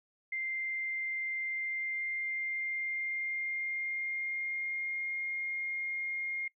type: tone with pitch glide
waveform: sine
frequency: 2093 to 2130 Hz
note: C7 to C7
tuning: 0 to +30 cents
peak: -33 dBFS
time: 0.32-6.48 s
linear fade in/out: 5 ms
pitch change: +30 cents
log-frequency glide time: 1.4-5.15 s
effects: noise-tail reverb RT60 0.1 s tail -22 dB re dry